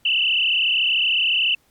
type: tone with frequency modulation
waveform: sine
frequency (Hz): 2844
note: F7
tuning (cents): +31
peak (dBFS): -16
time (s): 0.05-1.55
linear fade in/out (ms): 5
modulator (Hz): 33.8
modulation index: 5.8
effects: pink hiss -61 dBFS RMS until 1.7 s + MP3 96 kbps